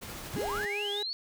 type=noise with tremolo; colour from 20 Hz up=pink; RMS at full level=-40 dBFS; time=0.01-0.66 s; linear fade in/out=20 ms; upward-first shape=triangle; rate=13 Hz; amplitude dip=30%
type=linear sweep; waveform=sine; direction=up; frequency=75.1 to 4510 Hz; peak=-32 dBFS; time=0.34-1.13 s; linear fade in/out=0 ms
type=tone with vibrato; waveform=35% pulse; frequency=410.1 Hz; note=G#4; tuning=22 cents flat; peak=-33 dBFS; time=0.36-1.03 s; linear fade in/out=5 ms; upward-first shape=triangle; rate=5 Hz; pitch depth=23 cents each way
effects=none